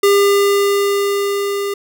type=tone with level ramp; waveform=square; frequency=401.6 Hz; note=G4; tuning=42 cents sharp; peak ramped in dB=-9 to -19 dBFS; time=0.03-1.74 s; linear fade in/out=5 ms; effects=none